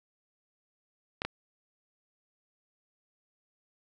clicks, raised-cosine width 0.3 ms, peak -16 dBFS, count 2, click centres 1.219 / 1.25 s, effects none

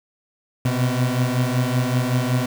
30% pulse beating tone pair, 123.47 / 128.77 Hz, B2 / C3, 0 / -27 cents, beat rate 5.3 Hz, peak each -18 / -20 dBFS, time 0.65-2.46 s, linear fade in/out 5 ms, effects 7-bit

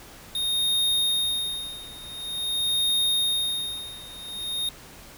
square tone with tremolo, 3700 Hz, A#7, 14 cents flat, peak -21 dBFS, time 0.35-4.69 s, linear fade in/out 2 ms, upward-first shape sine, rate 0.47 Hz, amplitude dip 90%, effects pink hiss -46 dBFS RMS until 5.17 s

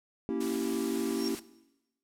triangle chord, A# diminished seventh, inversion none, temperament equal with one note detuned, 233.1 / 277.2 / 329.6 / 389.5 Hz, A#3 / C#4 / E4 / G4, 0 / 0 / 0 / -11 cents, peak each -33 dBFS, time 0.29-1.35 s, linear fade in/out 0 ms
white noise, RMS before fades -42 dBFS, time 0.4-1.4 s, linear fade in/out 10 ms
sine tone with exponential growth, 5530 Hz, F8, 18 cents flat, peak -32 dBFS, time 1.06-1.28 s, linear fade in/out 0 ms, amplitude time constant 46 ms
effects noise-tail reverb RT60 1.0 s tail -18 dB re dry + low-pass 12000 Hz 12 dB/octave

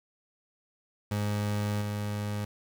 30% pulse tone with level steps, 103.8 Hz, G#2, in tune, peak -25 / -28 dBFS, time 1.11-2.45 s, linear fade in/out 5 ms, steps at 1.81 s, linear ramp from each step 10 ms, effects 9-bit

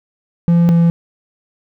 triangle tone pair in turn, 170.6 / 168.93 Hz, F3 / E3, -40 / +43 cents, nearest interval unison, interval 17 cents, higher first, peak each -6 dBFS, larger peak neither, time 0.48-0.69 / 0.69-0.9 s, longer neither, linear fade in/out 0 ms, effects 8-bit

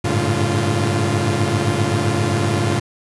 sawtooth tone cluster, 97.1 / 105 / 112.3 / 142.2 / 347.7 Hz, G2 / G#2 / A2 / C#3 / F4, -16 / +19 / +36 / +45 / -8 cents, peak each -19 dBFS, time 0.04-2.8 s, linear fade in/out 10 ms, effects resampled to 24000 Hz + 7-bit

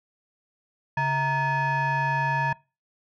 sine tone with frequency modulation, 930 Hz, A#5, 4 cents flat, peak -20 dBFS, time 0.97-2.53 s, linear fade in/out 5 ms, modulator 790 Hz, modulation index 1.2, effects noise-tail reverb RT60 0.3 s tail -24 dB re dry + tanh soft clip ceiling -19 dBFS

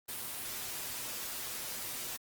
white noise with comb filter, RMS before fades -40 dBFS, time 0.08-2.17 s, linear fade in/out 10 ms, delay 8.2 ms, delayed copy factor +0.5, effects Opus 32 kbps

